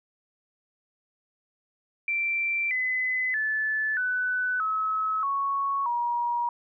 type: tone with pitch steps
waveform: sine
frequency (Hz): 2349 / 2021 / 1739.5 / 1497 / 1288.2 / 1108.6 / 954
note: D7 / B6 / A6 / F#6 / E6 / C#6 / A#5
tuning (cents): 0 / +39 / -20 / +20 / -40 / 0 / +40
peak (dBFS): -24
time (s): 2.08-6.49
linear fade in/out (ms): 2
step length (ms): 630
effects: none